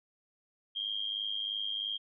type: tone with amplitude modulation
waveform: sine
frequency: 3214 Hz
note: G7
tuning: 43 cents sharp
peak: -29 dBFS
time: 0.75-1.98 s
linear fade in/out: 20 ms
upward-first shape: sine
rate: 103 Hz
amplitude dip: 80%
effects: none